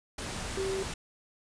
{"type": "tone in noise", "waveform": "sine", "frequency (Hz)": 385.2, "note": "G4", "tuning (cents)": -30, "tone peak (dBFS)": -30, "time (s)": [0.57, 0.83], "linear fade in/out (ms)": 5, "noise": "pink", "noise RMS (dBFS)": -37, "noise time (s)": [0.18, 0.94], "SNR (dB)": 4, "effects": ["resampled to 22050 Hz"]}